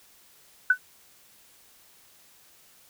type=tone with exponential decay; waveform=sine; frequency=1500 Hz; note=F#6; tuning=23 cents sharp; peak=-12 dBFS; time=0.7-0.78 s; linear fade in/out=5 ms; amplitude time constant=17 ms; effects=white hiss -57 dBFS RMS until 2.89 s